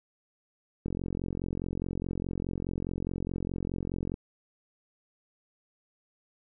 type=click train; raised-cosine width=3 ms; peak=-20 dBFS; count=148; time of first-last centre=0.86-4.141 s; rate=44.8 Hz; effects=none